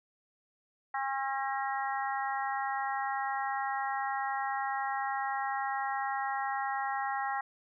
harmonic tone, 270.2 Hz, C#4, 44 cents flat, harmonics 3 / 4 / 5 / 6 / 7, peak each -33 / -38 / -40 / -43 / -39 dBFS, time 0.94-7.41 s, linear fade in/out 5 ms, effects none

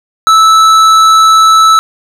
sine tone with tanh clipping, 1311 Hz, E6, 10 cents flat, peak -4 dBFS, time 0.27-1.79 s, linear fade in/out 0 ms, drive 13 dB, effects none

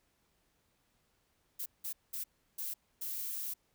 violet noise bursts at uneven times, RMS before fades -39 dBFS, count 5, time 1.59-1.66 / 1.84-1.93 / 2.13-2.24 / 2.58-2.74 / 3.01-3.54 s, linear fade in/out 10 ms, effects pink hiss -75 dBFS RMS until 3.74 s

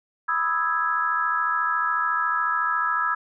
sine chord, E major seventh, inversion second, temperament equal, 987.8 / 1244.5 / 1318.5 / 1661.2 Hz, B5 / D#6 / E6 / G#6, 0 / 0 / 0 / 0 cents, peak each -29 / -29 / -24 / -26 dBFS, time 0.28-3.15 s, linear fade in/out 10 ms, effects none

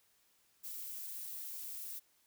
violet noise with amplitude modulation, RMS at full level -43 dBFS, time 0.63-2 s, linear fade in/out 20 ms, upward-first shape sine, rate 255 Hz, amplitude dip 35%, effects white hiss -72 dBFS RMS until 2.26 s

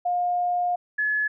sine tone pair in turn, 711 / 1706.8 Hz, F5 / G#6, +31 / +47 cents, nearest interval octave + minor third, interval 1516 cents, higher second, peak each -21 dBFS, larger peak neither, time 0.05-0.76 / 0.98-1.28 s, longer first, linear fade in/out 10 ms, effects none

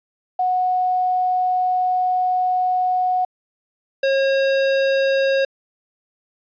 sine / square tone pair in turn, 734 / 541.9 Hz, F#5 / C#5, -14 / -39 cents, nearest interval perfect fourth, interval 525 cents, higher first, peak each -16 dBFS, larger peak neither, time 0.39-3.25 / 4.03-5.45 s, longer first, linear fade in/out 5 ms, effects resampled to 11025 Hz + 9-bit

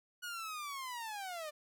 sawtooth linear sweep, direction down, 1464 to 587.3 Hz, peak -37 dBFS, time 0.22-1.51 s, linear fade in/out 20 ms, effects none

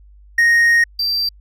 triangle tone pair in turn, 1864.7 / 4696 Hz, A#6 / D8, 0 / -1 cents, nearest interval octave + major third, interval 1599 cents, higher second, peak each -8 / -15 dBFS, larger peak first, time 0.38-0.84 / 0.99-1.29 s, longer first, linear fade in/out 5 ms, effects added 50 Hz sine -42 dBFS peak until 1.4 s

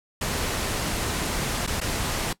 pink noise with dropouts, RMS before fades -27 dBFS, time 0.21-2.33 s, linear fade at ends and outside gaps 5 ms, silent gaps 1.666-1.674 / 1.803-1.812 s, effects noise-tail reverb RT60 0.1 s tail -19 dB re dry + low-pass 12000 Hz 12 dB/octave

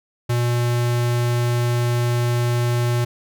square tone, 120.4 Hz, B2, 44 cents flat, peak -18 dBFS, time 0.29-3.05 s, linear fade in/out 10 ms, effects none

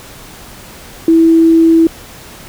sine tone, 327.8 Hz, E4, 10 cents flat, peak -4 dBFS, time 1.08-1.87 s, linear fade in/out 2 ms, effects pink hiss -34 dBFS RMS until 2.48 s

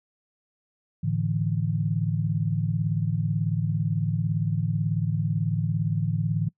sine chord, A suspended fourth, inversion none, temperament equal with one note detuned, 108.24 / 146.83 / 164.81 Hz, A2 / D3 / E3, -28 / 0 / 0 cents, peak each -27 dBFS, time 1.03-6.49 s, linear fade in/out 10 ms, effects noise-tail reverb RT60 0.1 s tail -24 dB re dry

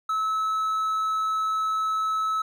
triangle tone, 1298 Hz, E6, 27 cents flat, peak -21 dBFS, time 0.09-2.42 s, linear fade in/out 5 ms, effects none

